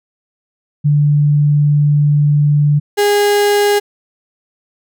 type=tone pair in turn; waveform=sine / 35% pulse; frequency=146.83 / 410.3 Hz; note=D3 / G#4; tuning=0 / -21 cents; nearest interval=octave + tritone; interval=1779 cents; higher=second; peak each=-8 dBFS; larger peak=neither; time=0.84-2.8 / 2.97-3.8 s; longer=first; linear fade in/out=20 ms; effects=none